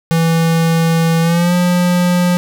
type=tone with pitch glide; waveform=square; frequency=164.81 to 177.66 Hz; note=E3 to F3; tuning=0 to +30 cents; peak=-11 dBFS; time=0.11-2.37 s; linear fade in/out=0 ms; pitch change=+130 cents; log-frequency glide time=1.21-1.54 s; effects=none